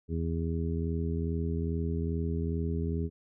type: harmonic tone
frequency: 82.41 Hz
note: E2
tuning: in tune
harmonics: 1 / 2 / 3 / 4 / 5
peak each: -31 / -34 / -37 / -42 / -38 dBFS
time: 0.08-3.1 s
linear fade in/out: 50 ms
effects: none